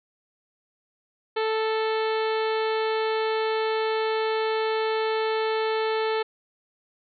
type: harmonic tone with a mistuned harmonic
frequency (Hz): 440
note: A4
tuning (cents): 0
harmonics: 1 / 2 / 3 / 4 / 5 / 6 / 7 / 8 / 9 / 10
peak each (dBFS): -24 / -30 / -34 / -36 / -38 / -40 / -41 / -42 / -43 / -44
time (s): 1.36-6.23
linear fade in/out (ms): 10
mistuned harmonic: 10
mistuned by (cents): -27
effects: none